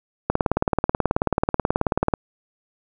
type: click train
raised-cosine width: 1 ms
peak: -4 dBFS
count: 35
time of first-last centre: 0.3-2.138 s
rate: 18.5 Hz
effects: none